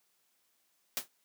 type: noise with exponential decay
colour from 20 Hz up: white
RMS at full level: -29 dBFS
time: 0.97-1.08 s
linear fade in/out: 0 ms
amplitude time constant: 22 ms
effects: white hiss -74 dBFS RMS until 1.24 s + high-pass 150 Hz 12 dB/octave